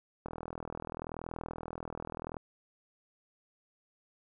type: click train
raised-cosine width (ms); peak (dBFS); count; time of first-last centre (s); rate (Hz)
1; -25; 87; 0.26-2.368; 40.8
effects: none